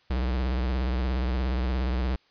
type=tone with vibrato; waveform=square; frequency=63.1 Hz; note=B1; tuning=38 cents sharp; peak=-25 dBFS; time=0.1-2.16 s; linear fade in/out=5 ms; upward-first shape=triangle; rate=17 Hz; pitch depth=140 cents each way; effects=white hiss -63 dBFS RMS until 2.3 s + resampled to 11025 Hz